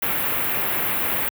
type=band-stop noise; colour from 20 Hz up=white; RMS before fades=-23 dBFS; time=0.02-1.29 s; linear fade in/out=5 ms; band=2700 to 13000 Hz; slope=24 dB/octave; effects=high-pass 80 Hz 12 dB/octave